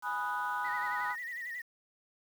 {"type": "chord", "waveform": "sine", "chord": "G# minor seventh", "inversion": "none", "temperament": "equal", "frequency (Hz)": [830.6, 987.8, 1244.5, 1480], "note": ["G#5", "B5", "D#6", "F#6"], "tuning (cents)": [0, 0, 0, 0], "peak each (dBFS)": [-38, -35, -37, -36], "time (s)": [0.02, 1.16], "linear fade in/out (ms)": 50}
{"type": "tone with vibrato", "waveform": "sine", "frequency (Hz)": 1910, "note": "A#6", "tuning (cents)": 42, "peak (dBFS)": -37, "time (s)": [0.64, 1.62], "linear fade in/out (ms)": 10, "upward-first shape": "sine", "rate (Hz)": 11, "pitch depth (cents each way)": 74}
{"effects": ["tanh soft clip ceiling -25 dBFS", "9-bit"]}